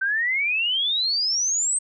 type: exponential sweep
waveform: sine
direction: up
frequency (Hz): 1529 to 8410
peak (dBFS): -20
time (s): 0.01-1.79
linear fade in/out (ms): 10
effects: none